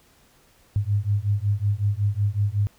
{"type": "beating tone pair", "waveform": "sine", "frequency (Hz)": [99.7, 105.1], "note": ["G2", "G#2"], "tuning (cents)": [30, 21], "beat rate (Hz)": 5.4, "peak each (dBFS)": -23, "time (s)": [0.76, 2.67], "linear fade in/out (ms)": 0, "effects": ["pink hiss -58 dBFS RMS until 2.78 s"]}